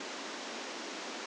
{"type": "band-pass noise", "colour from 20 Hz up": "pink", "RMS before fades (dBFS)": -42, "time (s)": [0, 1.26], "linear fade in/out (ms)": 5, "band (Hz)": [230, 6900], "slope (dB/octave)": 48, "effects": []}